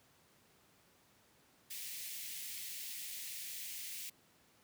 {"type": "high-pass noise", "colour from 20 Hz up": "white", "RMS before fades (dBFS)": -45, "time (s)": [1.7, 4.1], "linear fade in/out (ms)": 10, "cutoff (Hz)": 1900, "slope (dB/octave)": 48, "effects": ["pink hiss -68 dBFS RMS until 4.63 s", "high-pass 100 Hz 12 dB/octave"]}